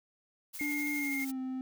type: noise with tremolo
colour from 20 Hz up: blue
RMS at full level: -42 dBFS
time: 0.53-1.32 s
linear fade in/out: 20 ms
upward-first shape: sine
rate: 12 Hz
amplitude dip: 35%
type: tone with vibrato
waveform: triangle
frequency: 2132 Hz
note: C7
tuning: 32 cents sharp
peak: -32 dBFS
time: 0.59-1.25 s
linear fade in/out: 10 ms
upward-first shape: square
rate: 19 Hz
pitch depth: 12 cents each way
type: tone with pitch glide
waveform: triangle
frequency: 291.3 to 259.5 Hz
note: D4 to C4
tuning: -14 to -14 cents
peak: -32 dBFS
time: 0.61-1.61 s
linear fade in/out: 0 ms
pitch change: -200 cents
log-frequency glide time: 0.94-1.39 s
effects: none